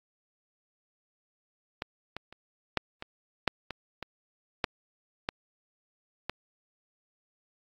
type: clicks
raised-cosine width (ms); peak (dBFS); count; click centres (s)
0.3; -16 / -20 / -30 / -9 / -20 / -7 / -19 / -20 / -9 / -12 / -15; 11; 1.821 / 2.166 / 2.326 / 2.773 / 3.024 / 3.477 / 3.707 / 4.027 / 4.642 / 5.289 / 6.296
effects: AAC 48 kbps